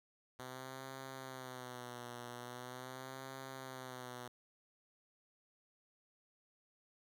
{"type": "tone with vibrato", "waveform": "5% pulse", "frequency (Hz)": 126.9, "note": "B2", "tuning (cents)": 47, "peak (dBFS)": -35, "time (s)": [0.39, 4.28], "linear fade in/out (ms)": 5, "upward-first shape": "sine", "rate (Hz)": 0.42, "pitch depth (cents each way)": 80, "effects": []}